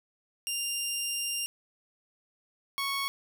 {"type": "tone pair in turn", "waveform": "15% pulse", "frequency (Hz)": [2794, 1106.8], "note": ["F7", "C#6"], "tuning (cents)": [0, -3], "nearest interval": "octave + major third", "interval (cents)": 1603, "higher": "first", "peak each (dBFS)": -23, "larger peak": "neither", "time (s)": [[0.47, 1.46], [2.78, 3.08]], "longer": "first", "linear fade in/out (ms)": 0, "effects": []}